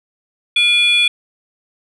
sine tone pair together, 2413 / 3412 Hz, D7 / G#7, +46 / +46 cents, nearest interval tritone, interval 600 cents, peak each -11 dBFS, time 0.56-1.08 s, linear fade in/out 5 ms, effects tanh soft clip ceiling -7 dBFS

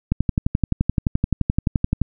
click train, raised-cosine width 5 ms, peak -5 dBFS, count 23, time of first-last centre 0.12-2.017 s, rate 11.6 Hz, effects none

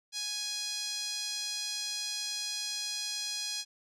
5% pulse tone with band-pass filter, 830.6 Hz, G#5, in tune, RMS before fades -36 dBFS, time 0.12-3.65 s, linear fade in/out 50 ms, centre 4600 Hz, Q 1.7, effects none

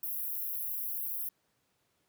white high-pass noise, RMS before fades -36 dBFS, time 0.03-1.29 s, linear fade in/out 2 ms, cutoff 11000 Hz, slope 96 dB/octave, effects pink hiss -75 dBFS RMS until 2.08 s + high-pass 100 Hz 12 dB/octave

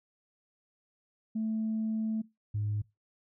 sine tone pair in turn, 220 / 104.7 Hz, A3 / G#2, 0 / +15 cents, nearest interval octave + minor second, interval 1285 cents, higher first, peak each -28 dBFS, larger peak neither, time 1.35-2.22 / 2.54-2.82 s, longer first, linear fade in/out 10 ms, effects noise-tail reverb RT60 0.2 s tail -20 dB re dry + tanh soft clip ceiling -25 dBFS

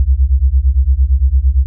sine beating tone pair, 61.74 / 70.54 Hz, B1 / C#2, 0 / +31 cents, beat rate 8.8 Hz, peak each -11 dBFS, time 0-1.66 s, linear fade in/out 0 ms, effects none

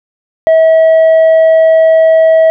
sine tone with tanh clipping, 645 Hz, E5, 38 cents flat, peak -4 dBFS, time 0.47-2.5 s, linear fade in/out 0 ms, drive 3 dB, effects none

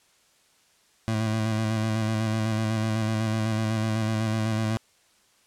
25% pulse tone with vibrato, 110 Hz, A2, in tune, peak -20 dBFS, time 1.08-4.77 s, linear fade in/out 0 ms, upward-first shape square, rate 8 Hz, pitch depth 27 cents each way, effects white hiss -62 dBFS RMS until 5.46 s + low-pass 9000 Hz 12 dB/octave

